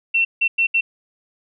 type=tone bursts at uneven times; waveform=sine; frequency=2706 Hz; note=E7; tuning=45 cents sharp; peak=-14 dBFS; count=4; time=0.14-0.25 / 0.41-0.48 / 0.58-0.67 / 0.74-0.81 s; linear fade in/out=10 ms; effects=none